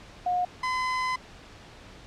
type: tone pair in turn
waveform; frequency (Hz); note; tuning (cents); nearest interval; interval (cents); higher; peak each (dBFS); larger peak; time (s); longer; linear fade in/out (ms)
sine / 30% pulse; 720 / 1018.2; F#5 / C6; -47 / -47; tritone; 600; second; -23; neither; 0.26-0.45 / 0.63-1.16; second; 5
effects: pink hiss -48 dBFS RMS until 2.06 s + low-pass 5000 Hz 12 dB/octave